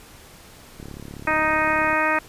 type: click train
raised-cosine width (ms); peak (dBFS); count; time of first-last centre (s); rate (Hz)
3; -24; 41; 0.8-1.93; 35.4
type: harmonic tone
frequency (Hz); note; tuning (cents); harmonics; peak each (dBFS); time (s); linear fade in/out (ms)
311.3; D#4; +1; 1 / 2 / 3 / 4 / 5 / 6 / 7 / 8; -29 / -26 / -25 / -25 / -26 / -25 / -30 / -28; 1.27-2.19; 5
effects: pink hiss -46 dBFS RMS until 2.28 s + resampled to 32000 Hz